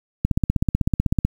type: click train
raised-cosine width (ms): 5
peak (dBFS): -5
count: 17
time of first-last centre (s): 0.25-1.25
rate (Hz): 16
effects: 7-bit